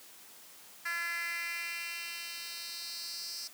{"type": "tone with high-pass filter sweep", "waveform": "10% pulse", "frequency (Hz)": 340.6, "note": "F4", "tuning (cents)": -43, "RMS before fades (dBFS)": -39, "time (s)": [0.85, 3.48], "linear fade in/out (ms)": 10, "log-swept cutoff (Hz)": [1700, 5200], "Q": 3.2, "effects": ["white hiss -54 dBFS RMS until 3.53 s", "high-pass 150 Hz 12 dB/octave"]}